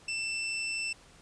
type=tone; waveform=sawtooth; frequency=2668 Hz; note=E7; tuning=20 cents sharp; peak=-28 dBFS; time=0.08-0.93 s; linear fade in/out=5 ms; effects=pink hiss -57 dBFS RMS until 1.21 s + resampled to 22050 Hz